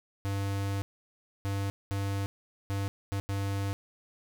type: tone bursts at uneven times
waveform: square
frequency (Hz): 99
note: G2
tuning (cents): +18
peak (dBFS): -30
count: 6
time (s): 0.25-0.82 / 1.45-1.7 / 1.91-2.26 / 2.7-2.88 / 3.12-3.2 / 3.29-3.73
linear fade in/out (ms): 0
effects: none